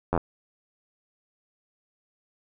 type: slowing click train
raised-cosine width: 1 ms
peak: -10 dBFS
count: 5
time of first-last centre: 0.13-0.177 s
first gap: 11 ms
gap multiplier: 1.04
effects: none